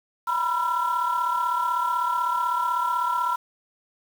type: tone cluster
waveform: sine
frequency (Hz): 965 / 1001 / 1356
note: B5 / B5 / E6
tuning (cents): -40 / +23 / +49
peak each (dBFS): -25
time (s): 0.27-3.36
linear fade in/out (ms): 10
effects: tanh soft clip ceiling -16 dBFS + 7-bit